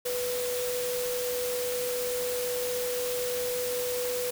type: tone in noise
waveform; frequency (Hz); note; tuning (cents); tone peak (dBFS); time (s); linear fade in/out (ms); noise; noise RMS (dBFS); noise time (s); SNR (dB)
sine; 493.9; B4; 0; -29; 0.05-4.31; 10; white; -35; 0.05-4.31; +3
effects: none